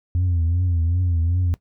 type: tone with vibrato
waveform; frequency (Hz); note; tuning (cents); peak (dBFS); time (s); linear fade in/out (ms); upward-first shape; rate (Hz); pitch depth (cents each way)
sine; 86.4; F2; -18; -15; 0.15-1.54; 0; triangle; 2.6; 110
effects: noise-tail reverb RT60 0.1 s tail -19 dB re dry + tanh soft clip ceiling -15 dBFS